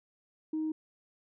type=tone; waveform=sine; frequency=313 Hz; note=D#4; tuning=10 cents sharp; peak=-29 dBFS; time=0.53-0.72 s; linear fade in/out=5 ms; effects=tanh soft clip ceiling -26 dBFS